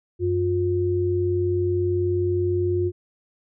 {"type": "tone pair together", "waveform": "sine", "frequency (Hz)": [94.3, 355.8], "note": ["F#2", "F4"], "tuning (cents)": [33, 32], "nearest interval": "octave + major seventh", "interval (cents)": 2299, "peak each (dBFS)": [-24, -21], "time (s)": [0.19, 2.92], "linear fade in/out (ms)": 50, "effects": []}